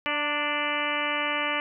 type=harmonic tone with a mistuned harmonic; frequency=293.7 Hz; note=D4; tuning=in tune; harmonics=1 / 2 / 3 / 4 / 5 / 6 / 7 / 8 / 9 / 10; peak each=-37 / -34 / -35 / -32 / -37 / -34 / -33 / -32 / -37 / -34 dBFS; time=0.06-1.6 s; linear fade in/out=0 ms; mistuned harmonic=3; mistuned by=+29 cents; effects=none